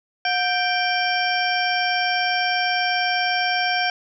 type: harmonic tone with a mistuned harmonic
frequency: 784 Hz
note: G5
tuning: in tune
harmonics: 1 / 2 / 3 / 4 / 6 / 7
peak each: -23 / -24 / -26 / -29 / -34 / -28 dBFS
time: 0.25-3.9 s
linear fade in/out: 2 ms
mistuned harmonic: 1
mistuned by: -140 cents
effects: none